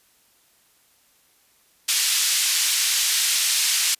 white band-pass noise, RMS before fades -21 dBFS, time 1.88-3.95 s, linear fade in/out 10 ms, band 2500 to 8100 Hz, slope 12 dB/octave, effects white hiss -60 dBFS RMS until 3.99 s + resampled to 32000 Hz

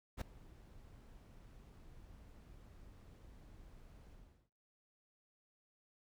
brown noise with ADSR envelope, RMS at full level -34 dBFS, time 0.17-4.5 s, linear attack 44 ms, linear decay 4 ms, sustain -24 dB, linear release 390 ms, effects noise-tail reverb RT60 0.7 s tail -26 dB re dry

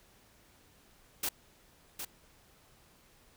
white noise with echo, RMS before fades -33 dBFS, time 1.23-1.29 s, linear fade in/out 5 ms, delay 760 ms, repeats 1, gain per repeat -7 dB, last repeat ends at 2.05 s, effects pink hiss -63 dBFS RMS until 3.36 s

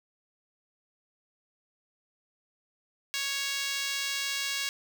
5% pulse tone with high-pass filter, 554.4 Hz, C#5, in tune, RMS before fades -32 dBFS, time 3.14-4.69 s, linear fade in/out 0 ms, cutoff 1800 Hz, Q 1.1, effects none

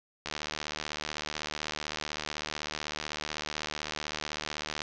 click train, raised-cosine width 0.2 ms, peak -16 dBFS, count 347, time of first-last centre 0.26-4.819 s, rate 75.9 Hz, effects resampled to 16000 Hz + 8-bit

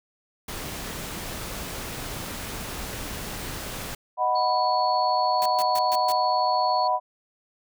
pink noise, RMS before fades -34 dBFS, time 0.48-3.95 s, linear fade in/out 5 ms
sine chord, B major, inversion first, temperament equal, 622.3 / 740 / 987.8 Hz, D#5 / F#5 / B5, 0 / 0 / 0 cents, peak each -28 / -24 / -23 dBFS, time 4.17-7 s, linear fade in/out 50 ms
sine tone, 4399 Hz, C#8, 14 cents flat, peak -31 dBFS, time 4.35-6.88 s, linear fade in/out 10 ms
white noise bursts, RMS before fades -34 dBFS, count 5, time 5.42-6.12 s, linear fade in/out 0 ms, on 36 ms, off 130 ms
effects none

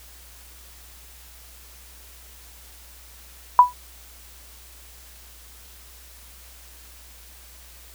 sine tone with exponential decay, 987 Hz, B5, 1 cent flat, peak -3 dBFS, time 3.59-3.73 s, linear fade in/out 1 ms, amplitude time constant 29 ms, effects added 60 Hz sine -48 dBFS peak until 7.94 s + white hiss -48 dBFS RMS until 7.94 s

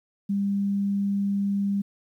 sine tone, 199.6 Hz, G3, 32 cents sharp, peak -22 dBFS, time 0.29-1.82 s, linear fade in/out 10 ms, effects 10-bit

